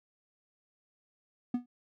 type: tone with exponential decay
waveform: triangle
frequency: 244.9 Hz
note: B3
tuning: 14 cents flat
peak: -22 dBFS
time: 1.54-1.66 s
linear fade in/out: 5 ms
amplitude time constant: 26 ms
effects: none